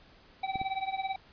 square tone with tremolo, 770 Hz, G5, 31 cents flat, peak -28 dBFS, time 0.43-1.16 s, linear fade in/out 5 ms, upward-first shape triangle, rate 18 Hz, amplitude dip 90%
clicks, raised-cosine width 3 ms, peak -27 dBFS, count 2, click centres 0.557 / 0.615 s
effects pink hiss -58 dBFS RMS until 1.32 s + resampled to 11025 Hz

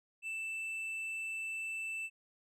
triangle tone with tanh clipping, 2651 Hz, E7, 9 cents sharp, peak -38 dBFS, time 0.22-2.1 s, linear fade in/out 50 ms, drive 9 dB, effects none

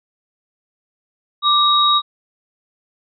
sine tone pair together, 1179 / 3793 Hz, D6 / A#7, +6 / +29 cents, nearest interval octave + minor sixth, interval 2023 cents, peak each -14 dBFS, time 1.42-2.02 s, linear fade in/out 50 ms, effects none

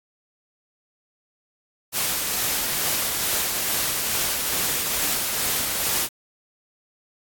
white noise with tremolo, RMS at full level -23 dBFS, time 1.92-6.09 s, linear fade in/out 50 ms, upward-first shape sine, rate 2.3 Hz, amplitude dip 25%, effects AAC 64 kbps

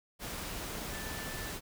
sine tone in noise, 1760 Hz, A6, in tune, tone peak -46 dBFS, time 0.89-1.53 s, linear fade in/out 50 ms, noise pink, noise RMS -40 dBFS, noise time 0.19-1.61 s, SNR -9 dB, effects none

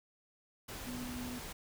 sine tone in noise, 246.9 Hz, B3, in tune, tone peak -41 dBFS, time 0.86-1.39 s, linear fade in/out 10 ms, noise pink, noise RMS -45 dBFS, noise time 0.68-1.53 s, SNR +1 dB, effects none

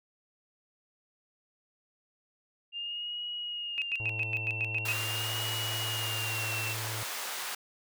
sine tone with vibrato, 2794 Hz, F7, in tune, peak -34 dBFS, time 2.72-6.76 s, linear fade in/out 50 ms, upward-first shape sine, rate 0.43 Hz, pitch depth 66 cents each way
sine tone bursts, 2558 Hz, D#7, 47 cents sharp, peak -28 dBFS, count 9, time 3.78-4.922 s, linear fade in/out 0 ms, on 38 ms, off 100 ms
harmonic tone, 110 Hz, A2, in tune, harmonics 1 / 3 / 4 / 5 / 6 / 7 / 8 / 9, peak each -37 / -52 / -52 / -54 / -55 / -56 / -55 / -61 dBFS, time 4-7.03 s, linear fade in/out 0 ms
pink high-pass noise, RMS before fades -37 dBFS, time 4.85-7.55 s, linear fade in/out 5 ms, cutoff 880 Hz, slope 12 dB/octave
effects none

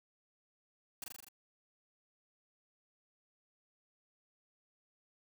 white noise with echo, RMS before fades -43 dBFS, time 1.02-1.04 s, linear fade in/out 2 ms, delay 41 ms, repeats 6, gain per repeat -2 dB, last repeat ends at 1.286 s, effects none

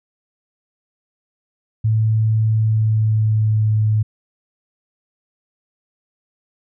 sine tone with pitch glide, 110 to 107.92 Hz, A2 to A2, 0 to -33 cents, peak -13 dBFS, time 1.84-4.03 s, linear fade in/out 10 ms, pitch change -33 cents, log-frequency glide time 2.51-3.74 s, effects none

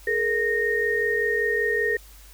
sine tone cluster, 422.4 / 467.6 / 1851 Hz, G#4 / A#4 / A#6, +29 / +5 / -13 cents, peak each -26 / -27 / -23 dBFS, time 0.07-1.97 s, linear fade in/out 5 ms, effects added 50 Hz sine -46 dBFS peak until 2.33 s + white hiss -51 dBFS RMS until 2.33 s

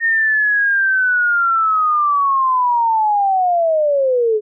sine linear sweep, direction down, 1846 to 415.3 Hz, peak -12 dBFS, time 0-4.41 s, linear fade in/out 50 ms, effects none

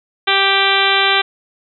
harmonic tone, 392 Hz, G4, in tune, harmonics 1 / 2 / 3 / 4 / 5 / 6 / 7 / 8 / 9 / 10, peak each -22 / -20 / -20 / -19 / -22 / -19 / -24 / -20 / -20 / -22 dBFS, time 0.27-1.22 s, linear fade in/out 10 ms, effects none

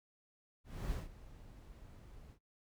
brown noise with ADSR envelope, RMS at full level -37 dBFS, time 0.64-2.39 s, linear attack 270 ms, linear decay 170 ms, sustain -18 dB, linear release 82 ms, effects noise-tail reverb RT60 0.1 s tail -23 dB re dry

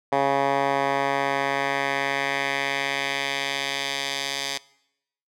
10% pulse tone with band-pass filter sweep, 138.59 Hz, C#3, in tune, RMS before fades -25 dBFS, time 0.12-4.58 s, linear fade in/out 5 ms, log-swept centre 860 to 4500 Hz, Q 1.2, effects noise-tail reverb RT60 0.8 s tail -22 dB re dry

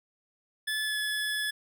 25% pulse tone with pitch glide, 1729 to 1711.1 Hz, A6 to A6, -31 to -49 cents, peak -25 dBFS, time 0.67-1.51 s, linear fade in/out 10 ms, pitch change -18 cents, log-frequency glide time 0.84-0.97 s, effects none

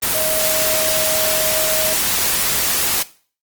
sine tone in noise, 629 Hz, D#5, 19 cents sharp, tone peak -22 dBFS, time 0.14-1.94 s, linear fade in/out 10 ms, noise white, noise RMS -18 dBFS, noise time 0.02-3.03 s, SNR -7 dB, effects noise-tail reverb RT60 0.4 s tail -17 dB re dry + Opus 24 kbps

